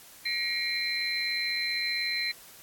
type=tone cluster; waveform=sine; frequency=1899 / 2158 / 2349 / 4092 Hz; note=A#6 / C#7 / D7 / C8; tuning=+32 / -47 / 0 / -39 cents; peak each=-35 / -34 / -36 / -30 dBFS; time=0.25-2.32 s; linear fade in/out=10 ms; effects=white hiss -51 dBFS RMS until 2.62 s + AAC 64 kbps